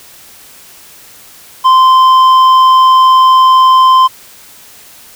sine tone with tanh clipping, 1038 Hz, C6, 14 cents flat, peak -4 dBFS, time 1.64-4.08 s, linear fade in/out 20 ms, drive 7 dB, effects white hiss -37 dBFS RMS until 5.15 s

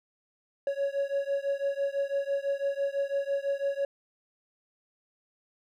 triangle beating tone pair, 554.4 / 560.4 Hz, C#5 / C#5, 0 / +19 cents, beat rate 6 Hz, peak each -28 / -29 dBFS, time 0.67-3.85 s, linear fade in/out 2 ms, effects none

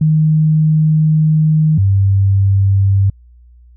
sine tone pair in turn, 155.56 / 98 Hz, D#3 / G2, 0 / 0 cents, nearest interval minor sixth, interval 800 cents, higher first, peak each -8 / -8 dBFS, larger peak neither, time 0.01-1.78 / 1.78-3.1 s, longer first, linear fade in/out 5 ms, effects added 60 Hz sine -40 dBFS peak until 3.76 s

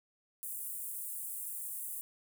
pink high-pass noise, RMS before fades -41 dBFS, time 0.43-2.01 s, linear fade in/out 0 ms, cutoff 8600 Hz, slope 48 dB/octave, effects none

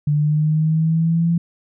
sine linear sweep, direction up, 146.83 to 170 Hz, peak -14 dBFS, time 0.07-1.38 s, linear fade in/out 5 ms, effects none

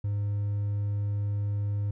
triangle tone with hard clipping, 102.2 Hz, G#2, 27 cents flat, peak -27 dBFS, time 0.04-1.91 s, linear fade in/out 5 ms, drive 5 dB, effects none

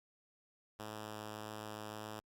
5% pulse tone with vibrato, 107.1 Hz, A2, 46 cents flat, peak -33 dBFS, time 0.79-2.2 s, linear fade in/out 5 ms, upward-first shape triangle, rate 1.7 Hz, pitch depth 8 cents each way, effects Opus 48 kbps

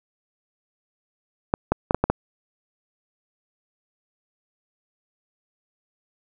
clicks, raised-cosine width 1 ms, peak -4 dBFS, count 6, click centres 1.539 / 1.72 / 1.909 / 1.946 / 2.04 / 2.1 s, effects none

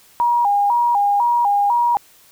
sine tone with vibrato, 880 Hz, A5, in tune, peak -13 dBFS, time 0.2-1.97 s, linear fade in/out 0 ms, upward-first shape square, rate 2 Hz, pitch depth 140 cents each way, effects white hiss -50 dBFS RMS until 2.31 s

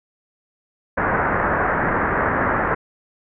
white low-pass noise, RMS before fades -20 dBFS, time 0.97-2.75 s, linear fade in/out 10 ms, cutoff 1800 Hz, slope 48 dB/octave, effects none

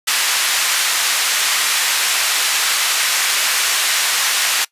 pink band-pass noise, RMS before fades -17 dBFS, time 0.07-4.65 s, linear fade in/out 10 ms, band 1600 to 12000 Hz, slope 12 dB/octave, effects noise-tail reverb RT60 0.1 s tail -21 dB re dry + resampled to 32000 Hz

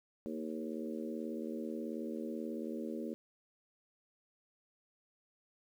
harmonic tone with a mistuned harmonic, 78.4 Hz, D#2, 14 cents sharp, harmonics 3 / 4 / 5 / 6 / 7, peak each -41 / -43 / -45 / -47 / -48 dBFS, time 0.26-3.14 s, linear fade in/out 0 ms, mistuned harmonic 3, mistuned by -31 cents, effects 11-bit

